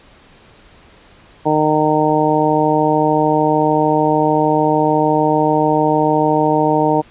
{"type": "harmonic tone", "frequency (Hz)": 153.4, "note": "D#3", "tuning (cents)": -24, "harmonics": [1, 2, 3, 4, 5, 6], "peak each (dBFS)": [-22, -17, -18, -19, -19, -18], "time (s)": [1.45, 7.02], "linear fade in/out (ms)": 20, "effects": ["pink hiss -46 dBFS RMS until 7.1 s", "resampled to 8000 Hz"]}